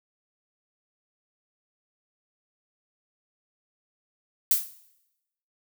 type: noise with exponential decay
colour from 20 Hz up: violet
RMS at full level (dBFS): -17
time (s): 4.51-4.74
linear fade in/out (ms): 2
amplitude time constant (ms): 48
effects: noise-tail reverb RT60 0.9 s tail -17 dB re dry